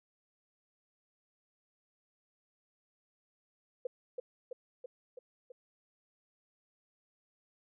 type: tone with echo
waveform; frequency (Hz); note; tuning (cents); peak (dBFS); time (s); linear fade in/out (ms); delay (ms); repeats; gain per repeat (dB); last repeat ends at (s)
sine; 501; B4; +25; -32; 3.85-3.87; 5; 330; 5; -3; 5.52
effects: none